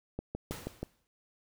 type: click train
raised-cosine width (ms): 2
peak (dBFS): -22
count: 5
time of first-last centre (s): 0.19-0.83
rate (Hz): 6.25
type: noise with exponential decay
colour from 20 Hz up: pink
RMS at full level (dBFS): -41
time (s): 0.51-1.07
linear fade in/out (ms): 0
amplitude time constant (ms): 120
effects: none